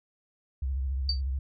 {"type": "tone with vibrato", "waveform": "sine", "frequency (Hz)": 66.7, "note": "C2", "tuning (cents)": 34, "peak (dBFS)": -27, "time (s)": [0.62, 1.39], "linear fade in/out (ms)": 5, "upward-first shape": "sine", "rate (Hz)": 14, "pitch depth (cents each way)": 99}
{"type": "tone with exponential decay", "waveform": "sine", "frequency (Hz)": 4608, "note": "D8", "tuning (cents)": -34, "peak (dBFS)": -22, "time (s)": [1.09, 1.21], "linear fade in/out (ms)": 2, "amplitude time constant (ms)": 26}
{"effects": []}